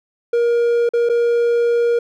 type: tone with dropouts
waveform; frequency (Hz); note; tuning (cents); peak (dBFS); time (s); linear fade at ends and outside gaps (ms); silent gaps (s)
triangle; 472.4; A#4; +23; -11; 0.33-1.99; 5; 0.891-0.935 / 1.09-1.096
effects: none